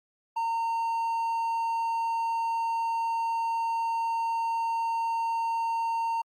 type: tone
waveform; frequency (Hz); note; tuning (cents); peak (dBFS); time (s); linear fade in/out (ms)
triangle; 916; A#5; -31; -24; 0.36-6.22; 10
effects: Opus 48 kbps